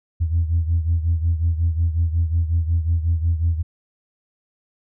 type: beating tone pair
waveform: sine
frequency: 82 / 87.5 Hz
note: E2 / F2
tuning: -9 / +4 cents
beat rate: 5.5 Hz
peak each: -17 / -22 dBFS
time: 0.2-3.63 s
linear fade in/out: 20 ms
effects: tanh soft clip ceiling -11 dBFS